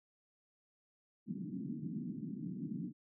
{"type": "band-pass noise", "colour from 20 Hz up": "pink", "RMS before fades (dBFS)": -42, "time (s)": [1.26, 2.93], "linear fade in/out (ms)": 50, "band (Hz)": [150, 290], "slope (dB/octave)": 48, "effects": []}